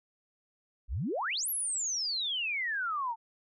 sine exponential two-way sweep, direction up then down, 44.1 to 11900 to 877 Hz, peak -30 dBFS, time 0.88-3.16 s, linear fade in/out 50 ms, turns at 1.49 s, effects none

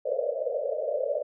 pink band-pass noise, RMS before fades -29 dBFS, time 0.05-1.23 s, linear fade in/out 10 ms, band 470 to 630 Hz, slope 96 dB/octave, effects none

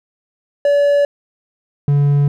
triangle tone pair in turn, 573 / 143.25 Hz, D5 / D3, -43 / -43 cents, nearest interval 2 octaves, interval 2400 cents, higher first, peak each -8 dBFS, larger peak neither, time 0.65-1.05 / 1.88-2.28 s, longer neither, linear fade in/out 2 ms, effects none

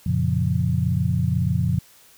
sine chord, Gb major seventh, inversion none, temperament equal with one note detuned, 90.44 / 116.54 / 138.59 / 174.61 Hz, Gb2 / Bb2 / Db3 / F3, -39 / 0 / 0 / 0 cents, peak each -24 dBFS, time 0.06-1.79 s, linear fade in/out 5 ms, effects white hiss -52 dBFS RMS until 2.17 s

